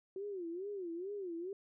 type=tone with vibrato; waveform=sine; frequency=370 Hz; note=F#4; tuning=in tune; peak=-39 dBFS; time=0.16-1.53 s; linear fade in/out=2 ms; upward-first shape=sine; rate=2.3 Hz; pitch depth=190 cents each way; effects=none